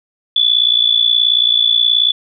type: tone with amplitude modulation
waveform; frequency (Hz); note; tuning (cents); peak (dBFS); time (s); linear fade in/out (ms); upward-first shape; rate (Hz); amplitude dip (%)
sine; 3454; A7; -33; -6; 0.36-2.12; 5; sine; 58.6; 80
effects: none